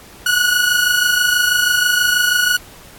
sawtooth tone pair together, 1449 / 1475.2 Hz, F#6 / F#6, -37 / -6 cents, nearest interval unison, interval 31 cents, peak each -12 dBFS, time 0.26-2.57 s, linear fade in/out 5 ms, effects pink hiss -41 dBFS RMS until 2.98 s + AAC 64 kbps

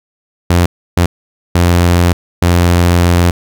sawtooth tone bursts at uneven times, 87.2 Hz, F2, 2 cents flat, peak -3 dBFS, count 4, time 0.5-0.66 / 0.97-1.06 / 1.55-2.13 / 2.42-3.31 s, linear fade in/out 5 ms, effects none

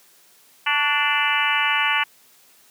harmonic tone with a mistuned harmonic, 293.7 Hz, D4, in tune, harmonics 3 / 4 / 5 / 6 / 7 / 8 / 9 / 10, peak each -26 / -26 / -26 / -26 / -26 / -26 / -26 / -26 dBFS, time 0.66-2.04 s, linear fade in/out 10 ms, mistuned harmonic 4, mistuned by -52 cents, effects white hiss -54 dBFS RMS until 2.7 s + high-pass 150 Hz 12 dB/octave

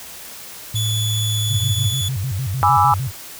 sine tone with pitch glide, 110 to 107.3 Hz, A2 to A2, 0 to -43 cents, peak -19 dBFS, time 0.74-1.93 s, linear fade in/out 5 ms, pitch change -43 cents, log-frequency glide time 0.88-1.73 s
sawtooth tone, 3435 Hz, A7, 42 cents flat, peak -19 dBFS, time 0.75-2.09 s, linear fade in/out 10 ms
sine tone with vibrato, 112.7 Hz, A2, 42 cents sharp, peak -20 dBFS, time 1.48-3.12 s, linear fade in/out 50 ms, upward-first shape square, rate 6.6 Hz, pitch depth 280 cents each way
sine chord, E dominant seventh, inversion first, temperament equal, 830.6 / 987.8 / 1174.7 / 1318.5 Hz, G#5 / B5 / D6 / E6, 0 / 0 / 0 / 0 cents, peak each -15 / -18 / -18 / -18 dBFS, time 2.63-2.94 s, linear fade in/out 0 ms
effects white hiss -36 dBFS RMS until 3.39 s

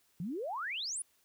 sine exponential sweep, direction up, 155.56 to 10548 Hz, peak -35 dBFS, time 0.2-1.02 s, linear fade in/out 2 ms, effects white hiss -71 dBFS RMS until 1.24 s

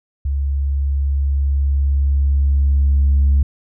sine tone with level ramp, 69.6 Hz, C#2, 8 cents sharp, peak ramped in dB -16 to -8 dBFS, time 0.25-3.43 s, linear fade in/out 5 ms, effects tanh soft clip ceiling -8 dBFS

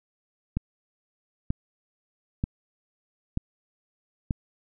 click train, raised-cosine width 5 ms, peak -13 dBFS, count 5, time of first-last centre 0.57-4.308 s, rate 1.07 Hz, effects none

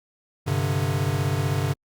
square chord, G suspended fourth, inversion none, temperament equal, 98 / 130.81 / 146.83 Hz, G2 / C3 / D3, 0 / 0 / 0 cents, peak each -27 dBFS, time 0.46-1.74 s, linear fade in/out 20 ms, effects Opus 48 kbps

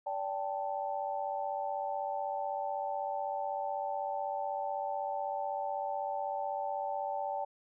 sine chord, D suspended fourth, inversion none, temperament equal with one note detuned, 578.2 / 784 / 880 Hz, D5 / G5 / A5, -27 / 0 / 0 cents, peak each -38 / -36 / -38 dBFS, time 0.06-7.45 s, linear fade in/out 10 ms, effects none

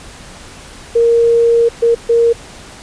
sine tone bursts at uneven times, 466.2 Hz, A#4, in tune, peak -7 dBFS, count 3, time 0.95-1.69 / 1.82-1.95 / 2.09-2.33 s, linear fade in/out 10 ms, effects pink hiss -35 dBFS RMS until 2.82 s + resampled to 22050 Hz

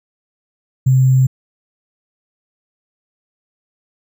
sine tone with sample-and-hold, 130.81 Hz, C3, in tune, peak -8 dBFS, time 0.86-1.27 s, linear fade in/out 10 ms, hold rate 7350 Hz, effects none

